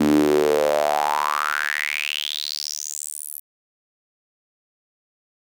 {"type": "tone with high-pass filter sweep", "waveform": "sawtooth", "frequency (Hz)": 74.4, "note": "D2", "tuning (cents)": 23, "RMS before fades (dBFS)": -22, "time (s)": [0, 3.4], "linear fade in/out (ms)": 10, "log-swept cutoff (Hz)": [250, 12000], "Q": 7, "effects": []}